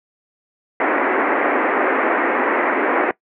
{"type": "band-pass noise", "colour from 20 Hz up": "pink", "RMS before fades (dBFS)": -18, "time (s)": [0.8, 3.11], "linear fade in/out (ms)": 2, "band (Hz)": [270, 2200], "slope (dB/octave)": 48, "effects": ["noise-tail reverb RT60 0.1 s tail -20 dB re dry"]}